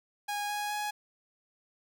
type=tone with pitch steps; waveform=sawtooth; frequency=823 / 829.2 / 835.5 Hz; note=G#5 / G#5 / G#5; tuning=-16 / -3 / +10 cents; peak=-28 dBFS; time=0.28-0.91 s; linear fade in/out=10 ms; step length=210 ms; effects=none